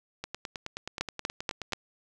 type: two click trains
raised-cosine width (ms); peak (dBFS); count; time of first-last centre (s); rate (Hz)
0.2; -11 / -18; 4 / 15; 1.01-1.733 / 0.24-1.723; 4.15 / 9.44
effects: none